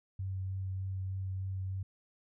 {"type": "tone with vibrato", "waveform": "sine", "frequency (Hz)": 95, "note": "F#2", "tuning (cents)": 46, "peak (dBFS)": -34, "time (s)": [0.19, 1.83], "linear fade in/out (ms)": 5, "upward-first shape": "sine", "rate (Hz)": 3.3, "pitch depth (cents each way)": 11, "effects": []}